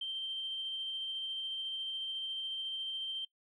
sine tone with tremolo, 3136 Hz, G7, in tune, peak -34 dBFS, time 0.01-3.25 s, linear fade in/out 5 ms, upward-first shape triangle, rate 14 Hz, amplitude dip 25%, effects noise-tail reverb RT60 0.1 s tail -21 dB re dry + tanh soft clip ceiling -30 dBFS

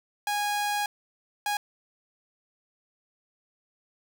sawtooth tone bursts at uneven times, 825 Hz, G#5, 12 cents flat, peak -22 dBFS, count 2, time 0.27-0.86 / 1.46-1.57 s, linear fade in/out 2 ms, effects none

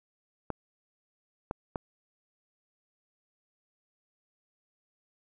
clicks, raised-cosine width 1 ms, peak -18 dBFS, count 3, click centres 0.503 / 1.511 / 1.758 s, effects none

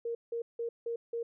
sine tone bursts, 466.2 Hz, A#4, in tune, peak -32 dBFS, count 5, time 0.05-1.23 s, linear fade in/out 5 ms, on 100 ms, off 170 ms, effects none

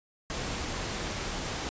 pink noise, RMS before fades -34 dBFS, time 0.3-1.69 s, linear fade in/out 0 ms, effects resampled to 16000 Hz

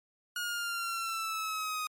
sawtooth exponential sweep, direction down, 1441 to 1244.5 Hz, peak -29 dBFS, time 0.36-1.87 s, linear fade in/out 2 ms, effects MP3 64 kbps

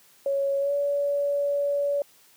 sine tone with pitch glide, 554.4 to 570 Hz, C#5 to C#5, 0 to +48 cents, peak -22 dBFS, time 0.26-2.02 s, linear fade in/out 2 ms, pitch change +48 cents, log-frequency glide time 0.59-0.73 s, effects white hiss -57 dBFS RMS until 2.36 s + high-pass 100 Hz 12 dB/octave

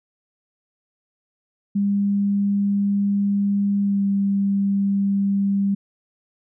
sine tone with pitch glide, 200.9 to 198.36 Hz, G3 to G3, +43 to +21 cents, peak -17 dBFS, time 1.75-5.75 s, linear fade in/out 10 ms, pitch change -22 cents, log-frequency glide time 3.83-4.03 s, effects none

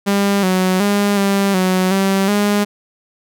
sawtooth tone with pitch steps, 200 / 185.5 / 203.1 / 197.9 / 185.4 / 194 / 205.4 Hz, G3 / F#3 / G#3 / G3 / F#3 / G3 / G#3, +35 / +5 / -38 / +17 / +4 / -18 / -19 cents, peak -9 dBFS, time 0.06-2.65 s, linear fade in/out 20 ms, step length 370 ms, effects none

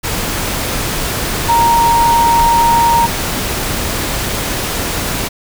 sine tone in noise, 932.3 Hz, A#5, in tune, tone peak -8 dBFS, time 1.48-3.07 s, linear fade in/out 20 ms, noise pink, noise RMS -18 dBFS, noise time 0.03-5.29 s, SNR +7 dB, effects none

